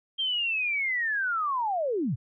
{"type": "linear sweep", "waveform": "sine", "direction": "down", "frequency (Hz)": [3187, 92.5], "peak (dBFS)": -25, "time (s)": [0.18, 2.16], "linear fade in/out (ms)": 20, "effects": []}